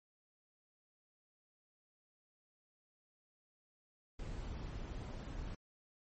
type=noise; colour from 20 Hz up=brown; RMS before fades=-44 dBFS; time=4.19-5.55 s; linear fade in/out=5 ms; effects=MP3 32 kbps